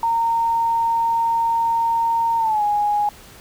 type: tone with pitch glide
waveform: sine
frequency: 920 to 829.2 Hz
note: A#5 to G#5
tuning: -23 to -3 cents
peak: -16 dBFS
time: 0.03-3.09 s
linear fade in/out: 2 ms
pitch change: -180 cents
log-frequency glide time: 2.38-2.63 s
effects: pink hiss -44 dBFS RMS until 3.4 s